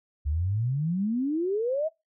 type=exponential sweep; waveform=sine; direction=up; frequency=69.3 to 656 Hz; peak=-24 dBFS; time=0.25-1.89 s; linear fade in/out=20 ms; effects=noise-tail reverb RT60 0.2 s tail -22 dB re dry